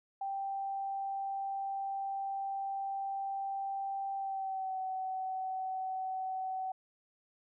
sine tone with pitch glide, 784 to 755.5 Hz, G5 to F#5, 0 to +36 cents, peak -34 dBFS, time 0.21-6.72 s, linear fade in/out 5 ms, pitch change -64 cents, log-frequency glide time 4.16-4.78 s, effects none

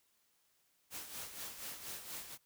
white noise with tremolo, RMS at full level -44 dBFS, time 0.9-2.38 s, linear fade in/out 50 ms, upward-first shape sine, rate 4.2 Hz, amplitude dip 60%, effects white hiss -75 dBFS RMS until 2.45 s

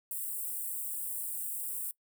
white high-pass noise, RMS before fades -37 dBFS, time 0.11-1.91 s, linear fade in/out 0 ms, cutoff 7900 Hz, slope 96 dB/octave, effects noise-tail reverb RT60 0.1 s tail -22 dB re dry

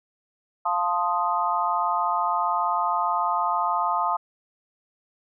sine chord, F dominant seventh, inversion none, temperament equal, 698.5 / 880 / 1046.5 / 1244.5 Hz, F5 / A5 / C6 / Eb6, 0 / 0 / 0 / 0 cents, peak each -28 / -26 / -27 / -26 dBFS, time 0.65-4.17 s, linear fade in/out 10 ms, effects none

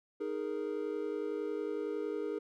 triangle chord, D# suspended fourth, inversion none, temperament equal, 311.1 / 415.3 / 466.2 Hz, D#4 / G#4 / A#4, 0 / 0 / 0 cents, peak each -38 / -35 / -37 dBFS, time 0.2-2.39 s, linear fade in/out 10 ms, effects none

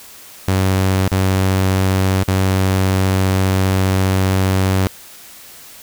sawtooth tone with dropouts, 94.9 Hz, F#2, 44 cents sharp, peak -9 dBFS, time 0.48-4.87 s, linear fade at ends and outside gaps 0 ms, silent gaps 1.078-1.118 / 2.233-2.28 s, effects white hiss -39 dBFS RMS until 5.82 s

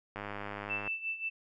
click train, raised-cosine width 0.5 ms, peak -24 dBFS, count 74, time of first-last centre 0.16-0.876 s, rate 102 Hz
sine tone with tremolo, 2653 Hz, E7, 10 cents sharp, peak -31 dBFS, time 0.69-1.3 s, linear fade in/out 20 ms, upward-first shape sine, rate 5.6 Hz, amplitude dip 75%
effects none

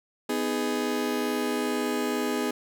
35% pulse chord, G# minor, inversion first, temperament just, 249.2 / 311.5 / 415.3 Hz, B3 / D#4 / G#4, +16 / +2 / 0 cents, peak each -28 / -30 / -28 dBFS, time 0.29-2.51 s, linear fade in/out 5 ms, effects none

